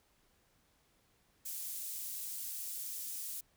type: high-pass noise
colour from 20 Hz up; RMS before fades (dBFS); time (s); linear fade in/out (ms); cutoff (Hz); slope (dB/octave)
pink; -42; 1.45-3.41; 10; 9500; 12
effects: pink hiss -72 dBFS RMS until 3.56 s